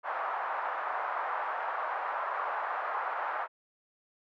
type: band-pass noise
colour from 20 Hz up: white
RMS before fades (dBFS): -34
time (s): 0.03-3.48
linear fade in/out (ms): 50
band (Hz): 690 to 1300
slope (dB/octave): 24
effects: none